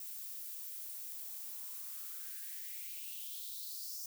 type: noise with high-pass filter sweep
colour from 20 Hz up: violet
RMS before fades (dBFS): -45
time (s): 0-4.06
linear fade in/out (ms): 2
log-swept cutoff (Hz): 270 to 5600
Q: 5
effects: none